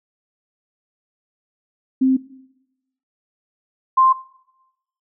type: tone pair in turn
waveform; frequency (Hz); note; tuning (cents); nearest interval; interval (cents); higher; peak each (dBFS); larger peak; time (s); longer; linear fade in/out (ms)
sine; 262 / 1048; C4 / C6; +2 / +2; 2 octaves; 2400; second; -12 / -10; second; 2.01-2.17 / 3.97-4.13; neither; 10
effects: noise-tail reverb RT60 0.9 s tail -19 dB re dry